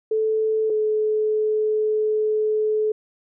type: tone pair in turn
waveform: sine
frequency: 437.3 / 429.8 Hz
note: A4 / A4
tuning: -11 / -41 cents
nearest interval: unison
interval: 30 cents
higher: first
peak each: -18 dBFS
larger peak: neither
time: 0.11-0.7 / 0.7-2.92 s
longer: second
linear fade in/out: 5 ms
effects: none